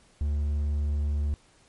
triangle tone with hard clipping, 73.42 Hz, D2, in tune, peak -25 dBFS, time 0.21-1.34 s, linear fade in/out 0 ms, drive 6 dB, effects pink hiss -60 dBFS RMS until 1.68 s + MP3 48 kbps

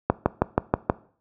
click train, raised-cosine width 1 ms, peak -3 dBFS, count 6, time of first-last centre 0.1-0.899 s, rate 6.26 Hz, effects noise-tail reverb RT60 0.5 s tail -20 dB re dry + high-pass 60 Hz 12 dB/octave

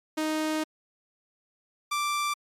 sawtooth tone pair in turn, 311.1 / 1174.6 Hz, D#4 / D6, 0 / 0 cents, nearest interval octave + major seventh, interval 2300 cents, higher second, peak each -22 dBFS, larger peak neither, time 0.17-0.64 / 1.91-2.34 s, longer first, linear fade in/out 10 ms, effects low-pass 12000 Hz 12 dB/octave + MP3 96 kbps

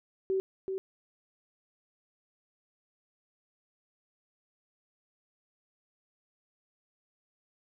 sine tone with echo, 382.1 Hz, G4, 44 cents flat, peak -26 dBFS, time 0.3-0.4 s, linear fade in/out 0 ms, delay 380 ms, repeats 1, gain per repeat -5 dB, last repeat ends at 0.78 s, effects none

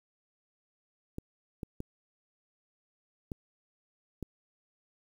clicks, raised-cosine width 3 ms, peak -24 dBFS, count 5, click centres 1.184 / 1.632 / 1.804 / 3.318 / 4.227 s, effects 9-bit

